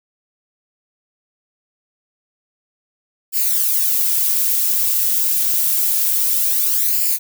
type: noise with flanger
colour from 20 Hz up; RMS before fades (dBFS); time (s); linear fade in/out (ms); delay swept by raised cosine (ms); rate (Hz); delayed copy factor
violet; -17; 3.32-7.19; 50; 0.41 to 4.71; 0.27; +0.7
effects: none